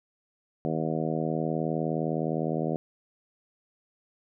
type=harmonic tone; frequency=79.7 Hz; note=D#2; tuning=42 cents sharp; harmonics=2 / 3 / 4 / 5 / 6 / 7 / 8 / 9; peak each=-31 / -33 / -34 / -35 / -36 / -36 / -37 / -38 dBFS; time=0.65-2.76 s; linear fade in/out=0 ms; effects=none